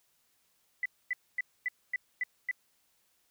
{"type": "tone bursts", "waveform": "sine", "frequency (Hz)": 1994, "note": "B6", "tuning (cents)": 16, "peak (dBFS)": -28, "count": 7, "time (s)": [0.83, 2.512], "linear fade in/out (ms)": 2, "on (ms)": 26, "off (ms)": 250, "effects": ["white hiss -72 dBFS RMS until 3.3 s"]}